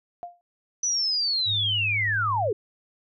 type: tone with exponential decay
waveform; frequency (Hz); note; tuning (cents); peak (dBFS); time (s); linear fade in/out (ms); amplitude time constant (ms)
sine; 700; F5; +4; -29; 0.23-0.41; 0; 39
type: linear sweep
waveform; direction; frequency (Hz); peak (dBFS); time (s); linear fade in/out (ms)
sine; down; 6000 to 370; -22; 0.83-2.53; 5
type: tone with pitch glide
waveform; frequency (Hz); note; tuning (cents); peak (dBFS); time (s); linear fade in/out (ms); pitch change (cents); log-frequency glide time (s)
sine; 103.1 to 105.08; G#2 to G#2; -12 to +21; -30; 1.45-2.53; 50; +33; 1.82-2.16
effects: none